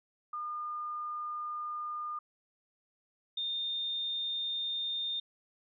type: tone pair in turn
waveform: sine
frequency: 1213 / 3635 Hz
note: D#6 / A#7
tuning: -44 / -44 cents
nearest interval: octave + perfect fifth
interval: 1900 cents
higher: second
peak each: -35 / -32 dBFS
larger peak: second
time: 0.33-2.19 / 3.37-5.2 s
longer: first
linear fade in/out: 5 ms
effects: none